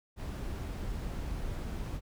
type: noise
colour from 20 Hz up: brown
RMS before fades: -37 dBFS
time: 0.16-2.01 s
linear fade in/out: 50 ms
effects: none